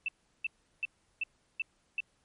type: tone bursts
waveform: sine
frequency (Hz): 2660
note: E7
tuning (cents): +15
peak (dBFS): -29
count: 6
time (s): 0.06-2.004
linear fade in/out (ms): 2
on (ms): 24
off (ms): 360
effects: pink hiss -72 dBFS RMS until 2.24 s + MP3 48 kbps